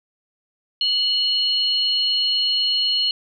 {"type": "tone pair together", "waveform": "sine", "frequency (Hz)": [2960, 4268], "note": ["F#7", "C8"], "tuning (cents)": [0, 34], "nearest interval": "tritone", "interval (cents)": 634, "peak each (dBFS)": -20, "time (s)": [0.81, 3.11], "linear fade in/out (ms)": 2, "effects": []}